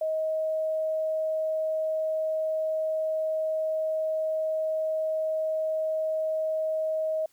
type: tone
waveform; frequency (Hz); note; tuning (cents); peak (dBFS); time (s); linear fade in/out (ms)
sine; 631; D#5; +24; -25; 0.01-7.26; 5
effects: white hiss -65 dBFS RMS until 7.32 s